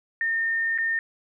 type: tone with dropouts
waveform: sine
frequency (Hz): 1821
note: A#6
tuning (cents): -41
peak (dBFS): -22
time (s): 0.21-0.99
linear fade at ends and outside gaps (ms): 1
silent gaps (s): 0.778-0.785
effects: none